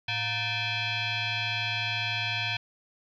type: tone with frequency modulation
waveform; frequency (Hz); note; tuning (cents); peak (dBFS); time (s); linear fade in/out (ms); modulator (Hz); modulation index
sine; 110; A2; 0; -27; 0.08-2.57; 5; 822; 4.4
effects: 11-bit